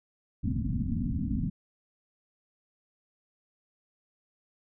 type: low-pass noise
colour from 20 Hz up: white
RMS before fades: -30 dBFS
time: 0.43-1.5 s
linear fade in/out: 10 ms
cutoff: 270 Hz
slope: 96 dB/octave
effects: none